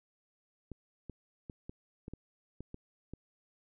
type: clicks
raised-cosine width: 3 ms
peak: -30 dBFS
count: 9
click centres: 0.717 / 1.097 / 1.498 / 1.695 / 2.081 / 2.136 / 2.606 / 2.744 / 3.136 s
effects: none

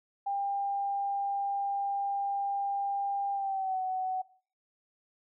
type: tone with pitch glide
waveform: sine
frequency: 798 to 748.9 Hz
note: G5 to F#5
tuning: +31 to +21 cents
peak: -29 dBFS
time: 0.26-4.22 s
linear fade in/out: 10 ms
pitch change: -110 cents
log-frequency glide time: 3.33-3.79 s
effects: noise-tail reverb RT60 0.4 s tail -18 dB re dry

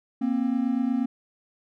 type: tone pair together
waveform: triangle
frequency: 236.5 / 264.9 Hz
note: A#3 / C4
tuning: +25 / +22 cents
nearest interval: major second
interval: 197 cents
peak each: -23 dBFS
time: 0.21-1.06 s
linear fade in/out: 10 ms
effects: none

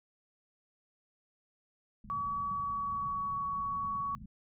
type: low-pass noise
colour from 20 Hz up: white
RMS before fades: -49 dBFS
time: 2.04-4.26 s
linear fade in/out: 5 ms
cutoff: 230 Hz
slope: 96 dB/octave
type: tone with pitch glide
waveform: sine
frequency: 1137 to 1122.6 Hz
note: C#6 to C#6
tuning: +44 to +22 cents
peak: -32 dBFS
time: 2.1-4.15 s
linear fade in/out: 0 ms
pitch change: -22 cents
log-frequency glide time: 2.51-3.42 s
effects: none

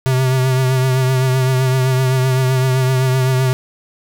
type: tone with vibrato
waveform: square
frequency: 130 Hz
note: C3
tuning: 11 cents flat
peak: -13 dBFS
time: 0.06-3.53 s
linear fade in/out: 0 ms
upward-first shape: triangle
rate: 7.8 Hz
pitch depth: 40 cents each way
effects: none

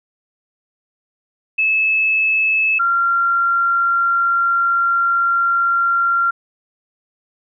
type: tone pair in turn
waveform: sine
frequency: 2603 / 1378.9 Hz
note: E7 / F6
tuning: -22 / -22 cents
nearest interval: major seventh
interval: 1100 cents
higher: first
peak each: -13 / -13 dBFS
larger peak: neither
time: 1.58-2.79 / 2.79-6.31 s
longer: second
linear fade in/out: 10 ms
effects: none

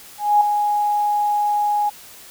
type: tone with ADSR envelope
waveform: sine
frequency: 830 Hz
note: G#5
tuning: 1 cent flat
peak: -9 dBFS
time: 0.18-1.9 s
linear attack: 230 ms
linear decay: 3 ms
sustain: -7 dB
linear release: 15 ms
effects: white hiss -42 dBFS RMS until 2.3 s

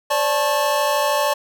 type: tone cluster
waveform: square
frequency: 532 / 585 / 873 / 1092 Hz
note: C5 / D5 / A5 / C#6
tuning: +29 / -7 / -14 / -26 cents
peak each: -29 / -21 / -23 / -24 dBFS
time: 0.1-1.34 s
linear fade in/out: 10 ms
effects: none

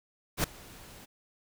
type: noise with ADSR envelope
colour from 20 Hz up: pink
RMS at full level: -26 dBFS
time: 0.37-1.06 s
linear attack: 70 ms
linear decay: 3 ms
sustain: -24 dB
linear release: 20 ms
effects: none

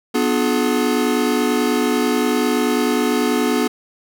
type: chord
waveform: square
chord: B diminished seventh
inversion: none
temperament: just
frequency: 246.9 / 296.3 / 355.6 / 426.7 Hz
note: B3 / D4 / F4 / Ab4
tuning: 0 / +15 / +31 / +47 cents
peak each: -20 / -23 / -25 / -22 dBFS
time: 0.14-3.68 s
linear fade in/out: 10 ms
effects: none

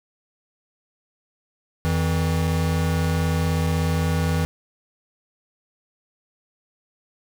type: tone pair together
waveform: square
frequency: 85.76 / 161.9 Hz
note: F2 / E3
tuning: -31 / -31 cents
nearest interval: major seventh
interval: 1100 cents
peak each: -23 dBFS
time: 1.85-4.45 s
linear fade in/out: 0 ms
effects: none

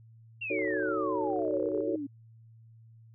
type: exponential sweep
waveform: sine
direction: down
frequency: 2794 to 270.7 Hz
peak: -33 dBFS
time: 0.41-2.07 s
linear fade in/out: 10 ms
type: chord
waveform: sine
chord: D# half-diminished seventh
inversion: none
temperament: just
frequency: 311.1 / 373.4 / 448 / 560 Hz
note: D#4 / F#4 / A4 / C#5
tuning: 0 / +16 / +31 / +18 cents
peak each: -34 / -34 / -34 / -34 dBFS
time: 0.5-1.96 s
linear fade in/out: 5 ms
type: click train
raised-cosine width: 1 ms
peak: -37 dBFS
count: 42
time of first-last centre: 0.59-1.807 s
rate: 33.7 Hz
effects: added 113 Hz sine -52 dBFS peak until 3.14 s

